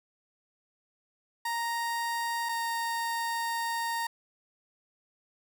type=tone pair in turn; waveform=30% pulse; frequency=932.3 / 926.4 Hz; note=A#5 / A#5; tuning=0 / -11 cents; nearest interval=unison; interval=11 cents; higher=first; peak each=-27 dBFS; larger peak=neither; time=1.45-2.49 / 2.49-4.07 s; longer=second; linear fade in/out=5 ms; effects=none